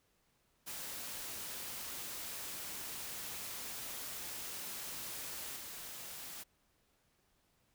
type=noise with level steps; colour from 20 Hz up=white; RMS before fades=-44 / -47 dBFS; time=0.66-6.44 s; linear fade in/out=20 ms; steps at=5.56 s; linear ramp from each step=5 ms; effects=pink hiss -75 dBFS RMS until 7.74 s